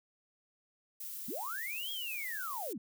violet noise, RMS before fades -43 dBFS, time 1-2.73 s, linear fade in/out 5 ms
sine linear two-way sweep, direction up then down, 175.5 to 3322 to 175.5 Hz, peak -38 dBFS, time 1.28-2.78 s, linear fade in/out 5 ms, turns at 1.91 s
effects none

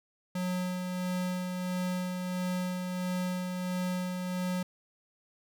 square tone with tremolo, 181.8 Hz, F#3, 30 cents flat, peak -30 dBFS, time 0.35-4.63 s, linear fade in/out 5 ms, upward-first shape sine, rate 1.5 Hz, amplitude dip 35%, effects none

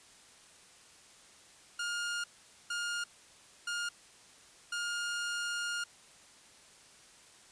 sawtooth tone bursts at uneven times, 1417 Hz, F6, 25 cents sharp, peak -30 dBFS, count 4, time 1.79-2.24 / 2.7-3.04 / 3.67-3.89 / 4.72-5.84 s, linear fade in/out 5 ms, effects white hiss -58 dBFS RMS until 7.51 s + resampled to 22050 Hz

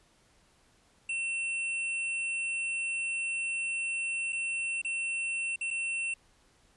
square tone with dropouts, 2700 Hz, E7, 41 cents sharp, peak -31 dBFS, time 1.09-6.14 s, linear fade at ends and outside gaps 5 ms, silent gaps 4.324-4.328 / 4.817-4.847 / 5.56-5.61 / 5.705-5.709 s, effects pink hiss -65 dBFS RMS until 6.76 s + resampled to 24000 Hz

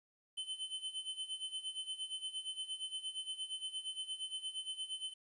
square tone with tremolo, 3056 Hz, G7, 45 cents flat, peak -38 dBFS, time 0.37-5.14 s, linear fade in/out 10 ms, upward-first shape sine, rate 8.6 Hz, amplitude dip 80%, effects resampled to 24000 Hz + 12-bit

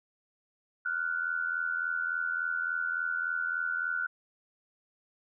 sine tone pair together, 1405 / 1488.5 Hz, F6 / F#6, +10 / +10 cents, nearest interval minor second, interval 100 cents, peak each -33 / -31 dBFS, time 0.85-4.07 s, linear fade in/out 10 ms, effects none

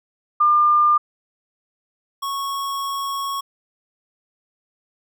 sine / square tone pair in turn, 1200 / 1104.3 Hz, D6 / C#6, +37 / -7 cents, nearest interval minor second, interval 144 cents, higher first, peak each -12 / -24 dBFS, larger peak first, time 0.4-0.98 / 2.22-3.41 s, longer second, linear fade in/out 10 ms, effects none

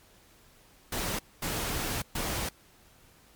pink noise bursts at uneven times, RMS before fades -32 dBFS, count 3, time 0.92-1.19 / 1.42-2.02 / 2.15-2.49 s, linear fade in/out 5 ms, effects pink hiss -59 dBFS RMS until 3.35 s + MP3 96 kbps

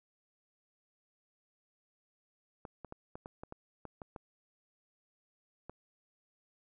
clicks, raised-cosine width 1 ms, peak -30 dBFS, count 11, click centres 2.652 / 2.847 / 2.924 / 3.155 / 3.259 / 3.435 / 3.524 / 3.853 / 4.018 / 4.162 / 5.696 s, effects none

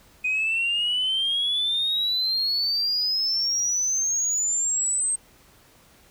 sine exponential sweep, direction up, 2488 to 8390 Hz, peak -20 dBFS, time 0.24-5.16 s, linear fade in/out 10 ms, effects tanh soft clip ceiling -18 dBFS + pink hiss -55 dBFS RMS until 6.1 s

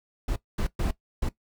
brown noise bursts at uneven times, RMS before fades -26 dBFS, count 4, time 0.28-0.36 / 0.58-0.67 / 0.79-0.91 / 1.22-1.29 s, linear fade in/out 5 ms, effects noise-tail reverb RT60 0.1 s tail -17 dB re dry

